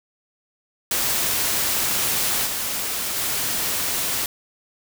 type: noise with level steps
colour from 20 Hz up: white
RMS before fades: -22 / -26 / -24 dBFS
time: 0.91-4.26 s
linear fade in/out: 2 ms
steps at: 2.45 / 3.16 s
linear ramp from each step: 20 ms
effects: none